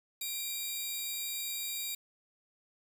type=tone pair together; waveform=10% pulse; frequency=2374 / 3797 Hz; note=D7 / A#7; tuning=+18 / +31 cents; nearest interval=minor sixth; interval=813 cents; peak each=-31 / -29 dBFS; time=0.21-1.95 s; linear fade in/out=5 ms; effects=9-bit